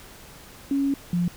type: tone pair in turn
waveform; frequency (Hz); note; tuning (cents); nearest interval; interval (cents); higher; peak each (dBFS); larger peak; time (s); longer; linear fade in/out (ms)
sine; 277.2 / 175.11; C#4 / F3; 0 / +5; minor sixth; 795; first; -20; neither; 0.71-0.94 / 1.13-1.28; first; 2
effects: pink hiss -46 dBFS RMS until 1.36 s